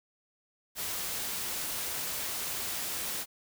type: noise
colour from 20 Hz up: white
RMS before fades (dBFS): -35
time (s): 0.75-3.26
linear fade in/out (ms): 50
effects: none